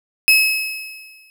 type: tone with exponential decay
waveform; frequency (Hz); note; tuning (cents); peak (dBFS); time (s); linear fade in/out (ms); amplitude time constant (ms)
35% pulse; 2575; E7; -41; -6; 0.28-1.3; 0; 220
effects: none